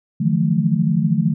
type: tone cluster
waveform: sine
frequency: 150.3 / 165.4 / 178.4 / 217.2 Hz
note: D3 / E3 / F3 / A3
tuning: +40 / +6 / +37 / -22 cents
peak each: -20 dBFS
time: 0.2-1.34 s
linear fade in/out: 10 ms
effects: none